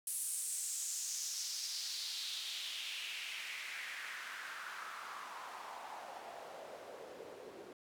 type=noise with band-pass filter sweep; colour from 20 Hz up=white; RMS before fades=-44 dBFS; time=0.07-7.73 s; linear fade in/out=2 ms; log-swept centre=10000 to 380 Hz; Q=3; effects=none